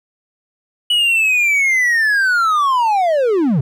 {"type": "linear sweep", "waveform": "triangle", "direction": "down", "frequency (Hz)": [2954, 119], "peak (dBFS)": -10, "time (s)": [0.9, 3.61], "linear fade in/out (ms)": 5, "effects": []}